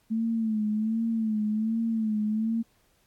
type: tone with vibrato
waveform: sine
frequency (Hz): 220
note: A3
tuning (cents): 0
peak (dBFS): -24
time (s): 0.1-2.63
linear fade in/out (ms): 20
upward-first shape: sine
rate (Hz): 1.3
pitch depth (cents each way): 66
effects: pink hiss -67 dBFS RMS until 3.06 s + AAC 64 kbps